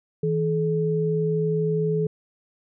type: tone pair together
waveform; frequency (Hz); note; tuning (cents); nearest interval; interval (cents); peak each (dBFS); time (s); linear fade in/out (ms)
sine; 161.5 / 427.9; E3 / A4; -35 / -48; octave + perfect fourth; 1687; -23; 0.23-2.07; 5
effects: none